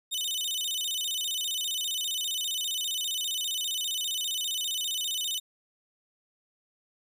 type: tone with vibrato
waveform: sawtooth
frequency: 3322 Hz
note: G#7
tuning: in tune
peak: -26 dBFS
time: 0.11-5.4 s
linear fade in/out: 20 ms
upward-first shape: square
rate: 15 Hz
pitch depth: 180 cents each way
effects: 11-bit